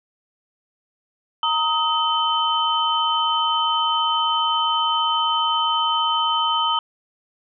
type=tone cluster; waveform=sine; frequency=925 / 1261 / 3066 Hz; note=A#5 / D#6 / G7; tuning=-14 / +23 / -39 cents; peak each=-22 dBFS; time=1.43-6.79 s; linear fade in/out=2 ms; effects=none